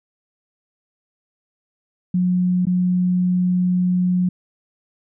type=tone with dropouts; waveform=sine; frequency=180.7 Hz; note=F#3; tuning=41 cents flat; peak=-15 dBFS; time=2.14-4.29 s; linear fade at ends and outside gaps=5 ms; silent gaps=2.654-2.668 s; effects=none